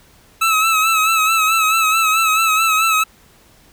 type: tone with vibrato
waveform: 25% pulse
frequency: 1300 Hz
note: E6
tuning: 24 cents flat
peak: -9 dBFS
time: 0.41-3.04 s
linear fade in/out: 10 ms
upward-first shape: sine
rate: 4.6 Hz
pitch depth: 47 cents each way
effects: pink hiss -50 dBFS RMS until 3.72 s